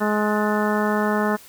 harmonic tone with a mistuned harmonic, 210.6 Hz, G#3, 24 cents sharp, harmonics 1 / 2 / 3 / 4 / 5 / 6 / 7 / 8, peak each -22 / -25 / -27 / -28 / -29 / -30 / -30 / -31 dBFS, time 0-1.37 s, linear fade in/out 20 ms, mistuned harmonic 8, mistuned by +80 cents, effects white hiss -46 dBFS RMS until 1.48 s

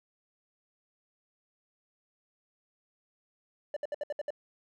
triangle tone bursts, 587.3 Hz, D5, in tune, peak -29 dBFS, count 7, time 3.74-4.305 s, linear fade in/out 2 ms, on 25 ms, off 65 ms, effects none

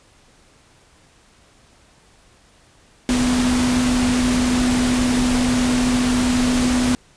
sine tone in noise, 248.8 Hz, B3, 13 cents sharp, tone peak -16 dBFS, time 3.09-6.95 s, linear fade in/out 0 ms, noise pink, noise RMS -23 dBFS, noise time 3.09-6.95 s, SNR +4 dB, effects pink hiss -53 dBFS RMS until 7.16 s + resampled to 22050 Hz

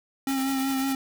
square tone with vibrato, 268.5 Hz, C4, 45 cents sharp, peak -25 dBFS, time 0.27-0.95 s, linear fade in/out 2 ms, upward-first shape sine, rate 5.4 Hz, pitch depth 24 cents each way
white noise with tremolo, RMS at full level -36 dBFS, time 0.28-0.93 s, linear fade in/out 5 ms, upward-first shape sine, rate 10 Hz, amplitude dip 45%
effects none

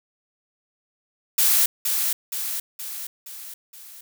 blue noise with echo, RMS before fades -18 dBFS, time 1.38-1.66 s, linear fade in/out 5 ms, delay 470 ms, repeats 5, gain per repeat -5 dB, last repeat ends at 4.01 s, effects none

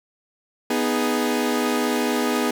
sawtooth chord, G# minor, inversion first, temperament equal, 246.9 / 311.1 / 415.3 Hz, B3 / D#4 / G#4, 0 / 0 / 0 cents, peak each -19 / -22 / -21 dBFS, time 0.7-2.51 s, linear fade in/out 5 ms, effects none

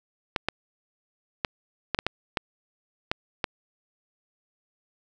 clicks, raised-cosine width 0.3 ms, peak -8 dBFS, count 9, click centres 0.362 / 0.486 / 1.448 / 1.947 / 1.989 / 2.066 / 2.372 / 3.115 / 3.442 s, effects none

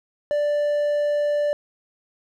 triangle tone, 587.3 Hz, D5, in tune, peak -17 dBFS, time 0.31-1.53 s, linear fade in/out 0 ms, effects none

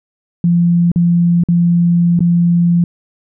sine tone with dropouts, 172.3 Hz, F3, 23 cents flat, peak -8 dBFS, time 0.44-2.84 s, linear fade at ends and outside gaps 2 ms, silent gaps 0.917-0.959 / 1.437-1.486 / 2.192-2.205 s, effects none

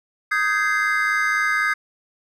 triangle chord, Ab major seventh, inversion second, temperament just, 1245.9 / 1557.4 / 1661.2 / 2077 Hz, Eb6 / G6 / Ab6 / C7, +2 / -12 / 0 / -13 cents, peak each -22 dBFS, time 0.31-1.74 s, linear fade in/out 10 ms, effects none

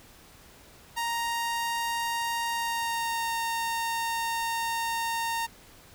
sawtooth tone with pitch glide, 932.3 to 920 Hz, A#5 to A#5, 0 to -23 cents, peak -24 dBFS, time 0.96-5.47 s, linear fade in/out 20 ms, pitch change -23 cents, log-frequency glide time 2.49-3.34 s, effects pink hiss -53 dBFS RMS until 5.94 s

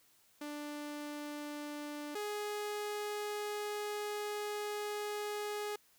sawtooth tone pair in turn, 294.7 / 416.8 Hz, D4 / G#4, +6 / +6 cents, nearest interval tritone, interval 600 cents, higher second, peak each -37 / -33 dBFS, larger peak second, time 0.41-2.15 / 2.15-5.76 s, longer second, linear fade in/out 5 ms, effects white hiss -68 dBFS RMS until 5.98 s

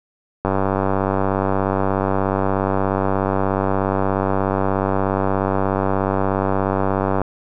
click train, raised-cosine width 1 ms, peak -5 dBFS, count 656, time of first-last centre 0.45-7.217 s, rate 96.8 Hz, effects none

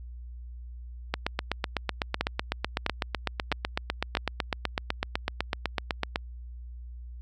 two click trains, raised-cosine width 0.3 ms, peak -10 / -9 dBFS, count 41 / 4, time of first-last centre 1.14-6.159 / 2.21-4.171 s, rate 7.97 / 1.53 Hz, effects added 60 Hz sine -39 dBFS peak until 7.21 s

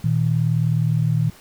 sine tone pair together, 118.2 / 157.78 Hz, A#2 / D#3, +24 / +24 cents, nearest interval perfect fourth, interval 500 cents, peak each -19 dBFS, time 0.04-1.3 s, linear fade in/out 5 ms, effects pink hiss -47 dBFS RMS until 1.4 s

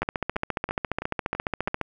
two click trains, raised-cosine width 0.5 ms, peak -10 / -16 dBFS, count 27 / 6, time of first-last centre 0.02-1.813 / 0.03-1.68 s, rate 14.5 / 3.03 Hz, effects none

